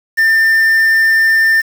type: tone with quantisation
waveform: triangle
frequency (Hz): 1794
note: A6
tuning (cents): +33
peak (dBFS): -6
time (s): 0.17-1.62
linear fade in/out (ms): 20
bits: 5
effects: none